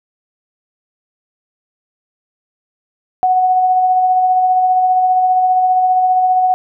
sine tone with tremolo, 740 Hz, F#5, in tune, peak -8 dBFS, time 3.23-6.54 s, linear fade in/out 0 ms, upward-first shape sine, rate 15 Hz, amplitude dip 30%, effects none

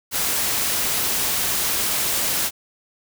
white noise, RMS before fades -22 dBFS, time 0.11-2.51 s, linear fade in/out 50 ms, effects none

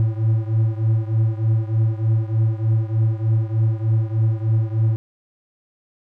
triangle beating tone pair, 109.7 / 113 Hz, A2 / A2, -5 / +47 cents, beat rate 3.3 Hz, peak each -16 / -19 dBFS, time 0-4.96 s, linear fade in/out 0 ms, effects none

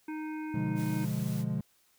harmonic tone, 310 Hz, D#4, 6 cents flat, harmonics 1 / 3 / 5 / 7 / 8, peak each -35 / -45 / -49 / -52 / -53 dBFS, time 0.08-1.05 s, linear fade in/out 5 ms
triangle chord, B diminished seventh, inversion none, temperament equal, 123.47 / 146.83 / 174.61 / 207.7 Hz, B2 / D3 / F3 / Ab3, 0 / 0 / 0 / 0 cents, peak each -33 dBFS, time 0.54-1.61 s, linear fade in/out 5 ms
white noise, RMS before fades -48 dBFS, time 0.75-1.45 s, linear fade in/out 50 ms
effects white hiss -68 dBFS RMS until 1.98 s

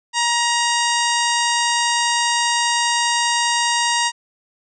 harmonic tone with a mistuned harmonic, 945 Hz, A#5, 23 cents sharp, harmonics 1 / 2 / 3 / 4 / 5 / 6 / 7 / 8 / 9, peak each -20 / -23 / -25 / -26 / -27 / -28 / -28 / -29 / -30 dBFS, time 0.13-4.12 s, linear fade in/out 50 ms, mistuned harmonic 4, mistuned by -16 cents, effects none

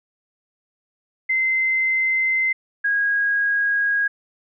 sine tone pair in turn, 2069 / 1642.2 Hz, C7 / G#6, -20 / -20 cents, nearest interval major third, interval 400 cents, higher first, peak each -17 dBFS, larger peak neither, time 1.29-2.53 / 2.84-4.08 s, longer neither, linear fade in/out 10 ms, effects none

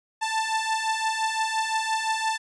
sawtooth beating tone pair, 880 / 885.8 Hz, A5 / A5, 0 / +11 cents, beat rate 5.8 Hz, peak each -25 / -22 dBFS, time 0.21-2.38 s, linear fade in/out 20 ms, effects resampled to 22050 Hz

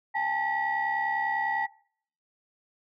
sine tone cluster, 809 / 879 / 1934 Hz, G#5 / A5 / B6, -46 / -2 / -37 cents, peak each -30 / -29 / -29 dBFS, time 0.14-1.67 s, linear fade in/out 20 ms, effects noise-tail reverb RT60 0.6 s tail -24 dB re dry + tanh soft clip ceiling -18 dBFS

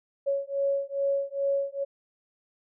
sine beating tone pair, 554.4 / 556.8 Hz, C#5 / C#5, 0 / +8 cents, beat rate 2.4 Hz, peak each -28 dBFS, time 0.26-1.85 s, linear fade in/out 20 ms, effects none

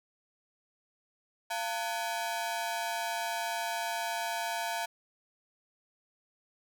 sawtooth ring-modulated tone, 797 Hz, G5, 28 cents sharp, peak -25 dBFS, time 1.5-4.86 s, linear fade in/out 10 ms, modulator 107 Hz, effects none

